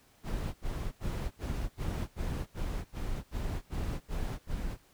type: noise bursts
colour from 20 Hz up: brown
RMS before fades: -34 dBFS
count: 12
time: 0.23-4.775 s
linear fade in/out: 50 ms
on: 310 ms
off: 75 ms
effects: pink hiss -64 dBFS RMS until 4.93 s